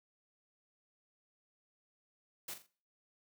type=noise with echo; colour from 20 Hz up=white; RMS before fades=-43 dBFS; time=2.48-2.54 s; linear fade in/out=5 ms; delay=42 ms; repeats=3; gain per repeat=-9 dB; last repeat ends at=2.666 s; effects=noise-tail reverb RT60 0.4 s tail -19 dB re dry + high-pass 100 Hz 12 dB/octave